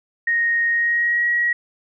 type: tone with pitch glide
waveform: sine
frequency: 1864.7 to 1907.2 Hz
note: A#6 to A#6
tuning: 0 to +39 cents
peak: -16 dBFS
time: 0.27-1.53 s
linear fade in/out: 5 ms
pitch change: +39 cents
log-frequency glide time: 0.7-1.27 s
effects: none